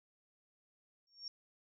sine tone with exponential growth, 5520 Hz, F8, 21 cents flat, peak -39 dBFS, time 1.07-1.28 s, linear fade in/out 2 ms, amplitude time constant 45 ms, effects none

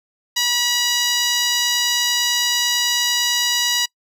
10% pulse tone with band-pass filter, 969 Hz, B5, 33 cents flat, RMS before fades -19 dBFS, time 0.36-3.86 s, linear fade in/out 10 ms, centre 5800 Hz, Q 0.58, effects noise-tail reverb RT60 0.1 s tail -25 dB re dry

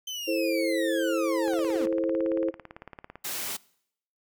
30% pulse linear sweep, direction down, 3100 to 207.7 Hz, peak -30 dBFS, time 0.07-1.86 s, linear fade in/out 5 ms
sine chord, A minor, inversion second, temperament just, 330 / 440 / 528 Hz, E4 / A4 / C5, +2 / 0 / +16 cents, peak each -27 / -32 / -28 dBFS, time 0.27-2.51 s, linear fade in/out 20 ms
click train, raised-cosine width 0.5 ms, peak -26 dBFS, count 31, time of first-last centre 1.48-3.156 s, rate 17.9 Hz
white high-pass noise, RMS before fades -33 dBFS, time 3.24-3.57 s, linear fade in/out 10 ms, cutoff 120 Hz, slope 12 dB/octave
effects noise-tail reverb RT60 0.7 s tail -23 dB re dry

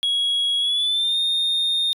sine tone with pitch glide, 3322 to 3665 Hz, G#7 to A#7, 0 to -30 cents, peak -16 dBFS, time 0.03-1.93 s, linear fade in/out 0 ms, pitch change +170 cents, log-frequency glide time 0.59-1.17 s, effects tanh soft clip ceiling -17 dBFS

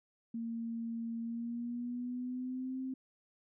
sine tone with pitch glide, 230 to 261.2 Hz, A#3 to C4, -23 to -3 cents, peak -36 dBFS, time 0.34-2.94 s, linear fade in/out 5 ms, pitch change +220 cents, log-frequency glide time 1.21-2.8 s, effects none

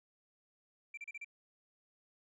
sine tone bursts, 2349 Hz, D7, in tune, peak -40 dBFS, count 5, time 0.94-1.246 s, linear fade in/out 5 ms, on 34 ms, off 34 ms, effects tanh soft clip ceiling -41 dBFS

